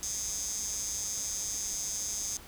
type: tone with high-pass filter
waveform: 15% pulse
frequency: 213.1 Hz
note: G#3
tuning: 45 cents sharp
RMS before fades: -35 dBFS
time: 0.03-2.37 s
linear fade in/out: 0 ms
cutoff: 6300 Hz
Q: 6.3
effects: added 60 Hz sine -55 dBFS peak until 2.47 s + pink hiss -50 dBFS RMS until 2.47 s